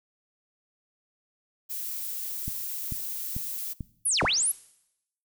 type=noise; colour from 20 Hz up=violet; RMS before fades=-34 dBFS; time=1.69-3.74 s; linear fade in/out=20 ms
type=click train; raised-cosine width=5 ms; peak=-21 dBFS; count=5; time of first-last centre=2.48-4.25 s; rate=2.26 Hz
type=linear two-way sweep; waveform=sine; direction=down then up; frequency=11660 to 47.08 to 11660 Hz; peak=-22 dBFS; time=4.05-4.52 s; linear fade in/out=10 ms; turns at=4.23 s
effects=noise-tail reverb RT60 0.8 s tail -21 dB re dry